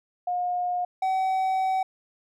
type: tone pair in turn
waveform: sine / triangle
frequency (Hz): 716 / 758.6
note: F5 / F#5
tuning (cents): +43 / +43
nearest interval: minor second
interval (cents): 100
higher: second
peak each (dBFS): -24 / -20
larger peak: second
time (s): 0.27-0.85 / 1.02-1.83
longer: second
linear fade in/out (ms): 5
effects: none